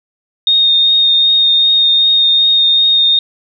sine tone with vibrato, 3690 Hz, A#7, 18 cents flat, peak -7 dBFS, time 0.47-3.19 s, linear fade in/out 2 ms, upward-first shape triangle, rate 2.6 Hz, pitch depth 15 cents each way, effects none

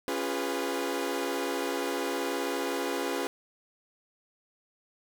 sawtooth chord, C# dominant seventh, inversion none, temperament equal with one note detuned, 277.2 / 349.2 / 408.2 / 493.9 Hz, C#4 / E#4 / G#4 / B4, 0 / 0 / -30 / 0 cents, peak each -31 dBFS, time 0.08-3.27 s, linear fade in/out 0 ms, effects none

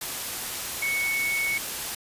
sine tone in noise, 2217 Hz, C#7, in tune, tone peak -24 dBFS, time 0.82-1.58 s, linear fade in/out 5 ms, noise white, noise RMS -32 dBFS, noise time 0.01-1.95 s, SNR +5 dB, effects resampled to 32000 Hz

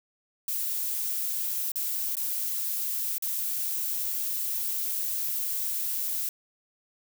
violet noise with dropouts, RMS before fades -30 dBFS, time 0.48-6.29 s, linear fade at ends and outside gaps 2 ms, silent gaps 1.718-1.757 / 2.154-2.168 / 3.182-3.223 s, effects none

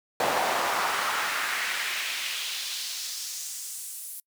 brown noise with high-pass filter sweep, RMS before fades -30 dBFS, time 0.2-4.2 s, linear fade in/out 2 ms, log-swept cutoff 630 to 11000 Hz, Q 1.6, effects noise-tail reverb RT60 0.1 s tail -26 dB re dry

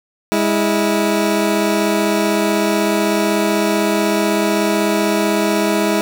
20% pulse tone pair together, 205.4 / 326.1 Hz, G#3 / E4, -19 / -19 cents, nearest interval minor sixth, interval 800 cents, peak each -12 dBFS, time 0.32-6.01 s, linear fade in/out 0 ms, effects none

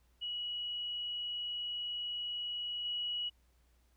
sine tone with level steps, 2920 Hz, F#7, 24 cents flat, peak -36 / -34 dBFS, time 0.21-3.3 s, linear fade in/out 20 ms, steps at 2.85 s, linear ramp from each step 2 ms, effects added 60 Hz sine -67 dBFS peak until 3.96 s + pink hiss -75 dBFS RMS until 3.96 s

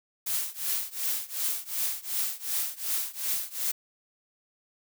blue noise with tremolo, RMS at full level -27 dBFS, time 0.26-3.72 s, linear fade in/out 10 ms, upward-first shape triangle, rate 2.7 Hz, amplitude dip 95%, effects none

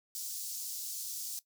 pink high-pass noise, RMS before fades -40 dBFS, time 0.15-1.39 s, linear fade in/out 0 ms, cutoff 5200 Hz, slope 24 dB/octave, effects noise-tail reverb RT60 0.1 s tail -17 dB re dry

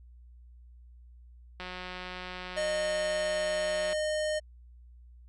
click train, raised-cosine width 0.3 ms, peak -24 dBFS, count 425, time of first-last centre 1.6-3.93 s, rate 182 Hz
square tone, 613 Hz, D#5, 26 cents flat, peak -29 dBFS, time 2.56-4.4 s, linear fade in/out 20 ms
effects added 60 Hz sine -50 dBFS peak until 5.28 s + resampled to 24000 Hz

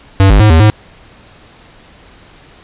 square tone with pitch steps, 97 / 50.4 / 106.9 / 80.6 / 106.9 Hz, G2 / G1 / A2 / E2 / A2, -18 / +49 / -49 / -38 / -49 cents, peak -4 dBFS, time 0.2-0.7 s, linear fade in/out 0 ms, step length 100 ms, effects pink hiss -41 dBFS RMS until 2.63 s + resampled to 8000 Hz

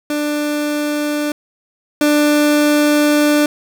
30% pulse tone pair in turn, 296.1 / 296.1 Hz, D4 / D4, +14 / +14 cents, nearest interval unison, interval 0 cents, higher neither, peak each -14 / -8 dBFS, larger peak second, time 0.1-1.32 / 2.01-3.46 s, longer second, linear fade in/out 2 ms, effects none

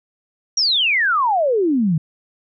sine exponential sweep, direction down, 5800 to 148.6 Hz, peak -14 dBFS, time 0.57-1.98 s, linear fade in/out 5 ms, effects none

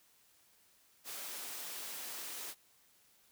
white high-pass noise, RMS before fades -44 dBFS, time 1.04-2.55 s, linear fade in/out 50 ms, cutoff 270 Hz, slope 12 dB/octave, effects white hiss -68 dBFS RMS until 3.31 s

